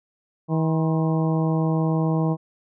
harmonic tone with a mistuned harmonic, 160.4 Hz, E3, 47 cents flat, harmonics 1 / 2 / 3 / 4 / 5 / 6 / 7, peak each -20 / -26 / -30 / -32 / -34 / -36 / -37 dBFS, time 0.48-2.37 s, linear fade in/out 50 ms, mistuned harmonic 7, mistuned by -87 cents, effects none

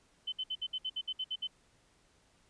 sine tone bursts, 3051 Hz, G7, 48 cents flat, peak -33 dBFS, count 11, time 0.27-1.474 s, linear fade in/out 10 ms, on 54 ms, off 61 ms, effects pink hiss -68 dBFS RMS until 2.49 s + resampled to 22050 Hz

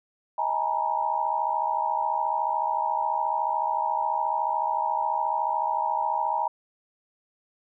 sine tone cluster, 632 / 825 / 904 / 958 Hz, D#5 / G#5 / A5 / A#5, +27 / -12 / +47 / +47 cents, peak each -35 / -28 / -28 / -28 dBFS, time 0.38-6.48 s, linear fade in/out 5 ms, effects none

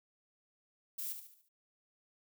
violet noise with echo, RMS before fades -40 dBFS, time 0.98-1.13 s, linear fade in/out 10 ms, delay 72 ms, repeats 5, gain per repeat -7 dB, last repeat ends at 1.49 s, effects none

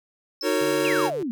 triangle tone with exponential decay, 5274 Hz, E8, in tune, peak -26 dBFS, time 0.41-0.58 s, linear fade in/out 2 ms, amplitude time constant 36 ms
square chord, D# minor seventh, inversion none, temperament equal with one note detuned, 311.1 / 370 / 457.1 / 554.4 Hz, D#4 / F#4 / A#4 / C#5, 0 / 0 / -34 / 0 cents, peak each -27 dBFS, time 0.42-1.11 s, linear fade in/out 50 ms
sawtooth tone with vibrato, 146.83 Hz, D3, in tune, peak -33 dBFS, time 0.61-1.23 s, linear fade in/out 0 ms, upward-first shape sine, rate 4 Hz, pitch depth 8 cents each way
sine exponential sweep, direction down, 2864 to 216.7 Hz, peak -25 dBFS, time 0.85-1.31 s, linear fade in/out 0 ms
effects none

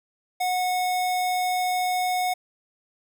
square tone, 731 Hz, F#5, 21 cents flat, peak -23 dBFS, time 0.4-2.34 s, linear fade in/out 10 ms, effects none

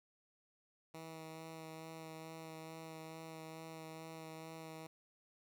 10% pulse tone with vibrato, 160.6 Hz, E3, 45 cents flat, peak -40 dBFS, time 0.94-4.87 s, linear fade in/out 5 ms, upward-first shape sine, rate 2.3 Hz, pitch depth 13 cents each way, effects none

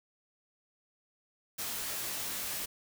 white noise with comb filter, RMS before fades -37 dBFS, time 1.58-2.66 s, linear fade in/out 10 ms, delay 19 ms, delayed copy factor -0.7, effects none

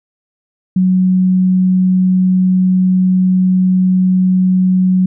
sine tone, 185 Hz, F#3, in tune, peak -8 dBFS, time 0.76-5.06 s, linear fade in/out 5 ms, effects none

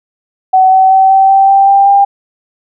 sine tone with pitch steps, 754 / 760.1 / 766.3 / 772.5 / 778.8 / 785.1 / 791.5 / 797.9 Hz, F#5 / F#5 / G5 / G5 / G5 / G5 / G5 / G5, +32 / +46 / -40 / -26 / -12 / +2 / +17 / +30 cents, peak -3 dBFS, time 0.53-2.05 s, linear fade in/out 10 ms, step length 190 ms, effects none

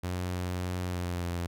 sawtooth tone with pitch glide, 90.2 to 86.73 Hz, F#2 to F2, -44 to -11 cents, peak -27 dBFS, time 0.03-1.47 s, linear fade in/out 10 ms, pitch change -67 cents, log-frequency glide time 0.82-1.33 s, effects none

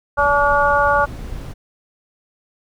brown noise, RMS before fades -29 dBFS, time 0.17-1.54 s, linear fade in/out 20 ms
harmonic tone, 287 Hz, D4, 40 cents flat, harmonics 2 / 3 / 4 / 5, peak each -18 / -18 / -18 / -18 dBFS, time 0.17-1.06 s, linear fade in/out 20 ms
effects none

